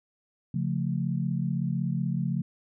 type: chord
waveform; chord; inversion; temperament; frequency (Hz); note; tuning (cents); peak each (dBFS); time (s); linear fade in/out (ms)
sine; Db augmented; none; equal; 138.59 / 174.61 / 220; Db3 / F3 / A3; 0 / 0 / 0; -29 / -29 / -33; 0.54-2.42; 5
effects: none